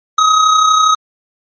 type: tone with amplitude modulation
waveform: square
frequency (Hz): 1266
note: D#6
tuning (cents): +30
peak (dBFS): -6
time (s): 0.18-0.95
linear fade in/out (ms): 5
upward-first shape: sine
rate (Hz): 32.3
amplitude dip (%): 45
effects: MP3 32 kbps